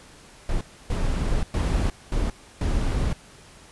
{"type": "noise bursts at uneven times", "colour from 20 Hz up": "brown", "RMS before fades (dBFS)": -23, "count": 5, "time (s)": [[0.49, 0.61], [0.9, 1.43], [1.54, 1.9], [2.12, 2.3], [2.61, 3.13]], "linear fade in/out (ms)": 2, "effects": ["pink hiss -49 dBFS RMS until 3.71 s", "resampled to 24000 Hz"]}